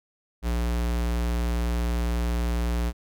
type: tone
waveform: square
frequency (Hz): 59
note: A#1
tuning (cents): +22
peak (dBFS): -24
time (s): 0.42-2.93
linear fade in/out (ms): 50
effects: none